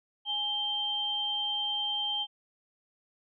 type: tone pair together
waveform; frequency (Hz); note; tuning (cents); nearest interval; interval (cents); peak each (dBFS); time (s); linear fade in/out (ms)
sine; 833 / 3145; G#5 / G7; +5 / +5; octave + major seventh; 2300; -38 / -29; 0.25-2.27; 50
effects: none